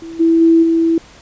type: tone with level steps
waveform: sine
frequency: 329.6 Hz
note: E4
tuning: in tune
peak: -27 / -8 / -6 / -10 dBFS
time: 0.02-0.98 s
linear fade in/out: 2 ms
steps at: 0.19 / 0.4 / 0.62 s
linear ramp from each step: 20 ms
effects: pink hiss -42 dBFS RMS until 1.21 s + resampled to 16000 Hz

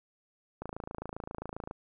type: click train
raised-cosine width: 1 ms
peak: -24 dBFS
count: 31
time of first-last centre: 0.62-1.711 s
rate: 27.5 Hz
effects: none

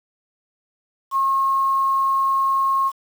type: tone with quantisation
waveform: sine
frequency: 1081 Hz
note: C#6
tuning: 44 cents flat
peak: -16 dBFS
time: 1.11-2.92 s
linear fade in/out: 50 ms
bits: 7
effects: none

